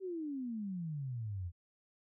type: exponential sweep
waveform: sine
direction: down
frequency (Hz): 392 to 83.4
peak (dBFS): -37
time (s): 0-1.52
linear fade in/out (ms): 50
effects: none